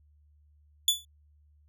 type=tone with exponential decay; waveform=sawtooth; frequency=3460 Hz; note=A7; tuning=30 cents flat; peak=-14 dBFS; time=0.88-1.05 s; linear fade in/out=2 ms; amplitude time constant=35 ms; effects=added 74 Hz sine -59 dBFS peak until 1.68 s